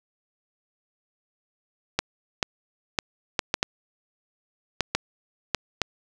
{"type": "clicks", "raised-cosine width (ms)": 0.2, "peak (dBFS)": -4, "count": 10, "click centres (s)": [1.99, 2.428, 2.988, 3.392, 3.541, 3.629, 4.807, 4.95, 5.547, 5.817], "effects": []}